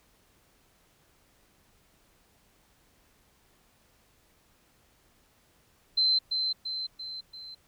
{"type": "tone with echo", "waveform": "sine", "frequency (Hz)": 4087, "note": "C8", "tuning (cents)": -41, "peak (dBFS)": -21, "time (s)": [5.97, 6.19], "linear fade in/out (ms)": 10, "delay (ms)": 340, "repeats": 4, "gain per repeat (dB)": -5, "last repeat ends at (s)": 7.55, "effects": ["pink hiss -65 dBFS RMS until 7.67 s"]}